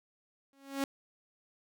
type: tone with exponential growth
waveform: sawtooth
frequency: 274.6 Hz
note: C#4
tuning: 16 cents flat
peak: -24 dBFS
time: 0.53-0.84 s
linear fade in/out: 1 ms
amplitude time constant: 66 ms
effects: none